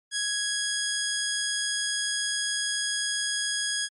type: tone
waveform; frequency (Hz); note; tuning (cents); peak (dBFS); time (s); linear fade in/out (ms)
10% pulse; 1661.2; G#6; 0; -17; 0.11-3.89; 50
effects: MP3 48 kbps